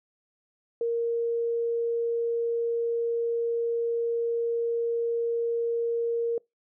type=tone; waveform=sine; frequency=466.2 Hz; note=A#4; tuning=in tune; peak=-24 dBFS; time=0.81-6.38 s; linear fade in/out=2 ms; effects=noise-tail reverb RT60 0.2 s tail -26 dB re dry

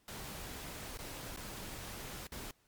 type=noise with dropouts; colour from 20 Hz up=pink; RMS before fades=-45 dBFS; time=0.08-2.51 s; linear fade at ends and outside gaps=2 ms; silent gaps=0.974-0.988 / 1.363-1.372 / 2.27-2.32 s; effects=pink hiss -72 dBFS RMS until 2.67 s + MP3 96 kbps

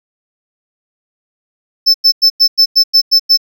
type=tone bursts; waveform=triangle; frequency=5274 Hz; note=E8; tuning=in tune; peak=-3 dBFS; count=9; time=1.86-3.375 s; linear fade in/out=20 ms; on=83 ms; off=96 ms; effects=none

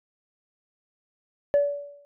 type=tone with exponential decay; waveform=sine; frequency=574 Hz; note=D5; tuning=40 cents flat; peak=-13 dBFS; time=1.54-2.05 s; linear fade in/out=0 ms; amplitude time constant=110 ms; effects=tanh soft clip ceiling -14 dBFS

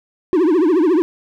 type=tone with vibrato; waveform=triangle; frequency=337.3 Hz; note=E4; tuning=40 cents sharp; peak=-9 dBFS; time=0.33-1.02 s; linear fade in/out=0 ms; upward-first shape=triangle; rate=14 Hz; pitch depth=260 cents each way; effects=none

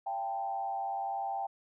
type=tone with frequency modulation; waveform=sine; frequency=787 Hz; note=G5; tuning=7 cents sharp; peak=-32 dBFS; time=0.06-1.47 s; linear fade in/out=10 ms; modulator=101 Hz; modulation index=0.78; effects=none

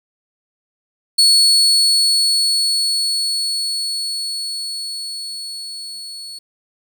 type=tone with level ramp; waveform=35% pulse; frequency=4400 Hz; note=C#8; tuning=14 cents flat; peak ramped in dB=-7 to -29 dBFS; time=1.18-6.39 s; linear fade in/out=10 ms; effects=8-bit

